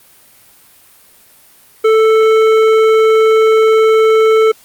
triangle tone with hard clipping, 440.5 Hz, A4, 2 cents sharp, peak -8 dBFS, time 1.84-4.52 s, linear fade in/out 10 ms, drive 15 dB, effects white hiss -45 dBFS RMS until 4.64 s + Opus 32 kbps

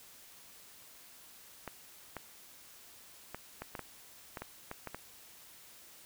clicks, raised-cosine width 0.5 ms, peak -25 dBFS, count 11, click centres 1.677 / 2.167 / 3.346 / 3.62 / 3.752 / 3.793 / 4.372 / 4.42 / 4.714 / 4.873 / 4.946 s, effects white hiss -56 dBFS RMS until 6.05 s

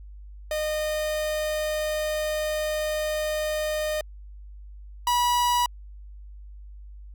45% pulse tone pair in turn, 613 / 973.1 Hz, D#5 / B5, -26 / -26 cents, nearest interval minor sixth, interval 800 cents, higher second, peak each -25 / -20 dBFS, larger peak second, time 0.51-4.01 / 5.07-5.66 s, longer first, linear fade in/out 2 ms, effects added 50 Hz sine -40 dBFS peak until 7.14 s

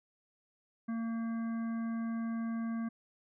harmonic tone, 228.2 Hz, A#3, 37 cents flat, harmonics 1 / 3 / 5 / 7 / 9, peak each -33 / -51 / -50 / -53 / -60 dBFS, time 0.88-2.89 s, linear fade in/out 10 ms, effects none

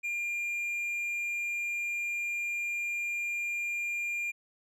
triangle tone, 2400 Hz, D7, 37 cents sharp, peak -29 dBFS, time 0.03-4.32 s, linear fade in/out 20 ms, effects none

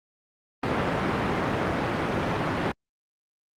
pink band-pass noise, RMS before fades -26 dBFS, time 0.63-2.72 s, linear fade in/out 5 ms, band 120 to 1900 Hz, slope 12 dB/octave, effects Opus 32 kbps

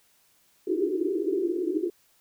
pink band-pass noise, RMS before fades -27 dBFS, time 0.67-1.9 s, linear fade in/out 5 ms, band 310 to 410 Hz, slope 96 dB/octave, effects white hiss -64 dBFS RMS until 2.2 s

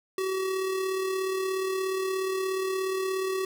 square tone with amplitude modulation, 379.6 Hz, F#4, 44 cents sharp, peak -26 dBFS, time 0.18-3.45 s, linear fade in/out 2 ms, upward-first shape sine, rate 36.9 Hz, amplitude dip 35%, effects none

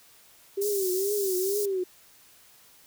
sine tone with vibrato, 389.3 Hz, G4, 12 cents flat, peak -25 dBFS, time 0.57-1.84 s, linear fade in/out 10 ms, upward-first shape triangle, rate 2.2 Hz, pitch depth 130 cents each way
white high-pass noise, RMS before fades -33 dBFS, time 0.61-1.66 s, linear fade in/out 10 ms, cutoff 5200 Hz, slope 24 dB/octave
effects white hiss -56 dBFS RMS until 2.86 s

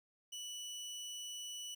25% pulse tone, 2960 Hz, F#7, in tune, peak -40 dBFS, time 0.32-1.75 s, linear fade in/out 10 ms, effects 12-bit

